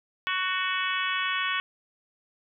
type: harmonic tone with a mistuned harmonic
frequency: 372.4 Hz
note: F#4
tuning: 11 cents sharp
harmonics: 3 / 4 / 5 / 6 / 7 / 8 / 9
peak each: -31 / -32 / -33 / -34 / -34 / -35 / -36 dBFS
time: 0.27-1.6 s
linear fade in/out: 0 ms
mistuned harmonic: 5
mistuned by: -20 cents
effects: none